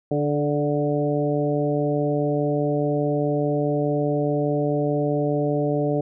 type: harmonic tone with a mistuned harmonic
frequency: 146.83 Hz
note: D3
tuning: in tune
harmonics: 1 / 2 / 3 / 4 / 5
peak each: -25 / -25 / -25 / -26 / -32 dBFS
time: 0.11-6.01 s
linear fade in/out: 5 ms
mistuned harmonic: 3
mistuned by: -19 cents
effects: none